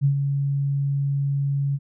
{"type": "tone with ADSR envelope", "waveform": "sine", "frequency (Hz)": 140, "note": "C#3", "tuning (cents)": 18, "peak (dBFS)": -14, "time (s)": [0.01, 1.79], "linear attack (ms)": 38, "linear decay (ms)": 94, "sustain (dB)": -6, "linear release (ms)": 42, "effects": []}